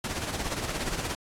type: noise with tremolo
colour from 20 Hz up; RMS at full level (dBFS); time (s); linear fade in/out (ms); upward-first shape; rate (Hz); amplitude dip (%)
pink; -30; 0.04-1.15; 2; sine; 17; 55
effects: low-pass 10000 Hz 12 dB/octave + AAC 64 kbps